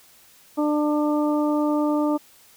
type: harmonic tone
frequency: 298.4 Hz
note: D4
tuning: 28 cents sharp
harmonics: 1 / 2 / 3 / 4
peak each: -20 / -26 / -30 / -32 dBFS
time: 0.57-2.18 s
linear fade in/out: 20 ms
effects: white hiss -53 dBFS RMS until 2.56 s